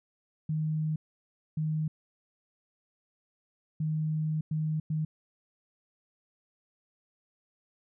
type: tone bursts at uneven times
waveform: sine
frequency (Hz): 155.56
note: D#3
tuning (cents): 0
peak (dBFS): -27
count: 5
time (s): 0.49-0.96 / 1.57-1.88 / 3.8-4.41 / 4.51-4.8 / 4.9-5.05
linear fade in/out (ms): 5
effects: none